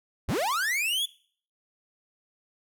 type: linear sweep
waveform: 45% pulse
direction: up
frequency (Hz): 32.12 to 3500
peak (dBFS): -25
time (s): 0.28-1.06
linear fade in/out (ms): 10
effects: noise-tail reverb RT60 0.5 s tail -21 dB re dry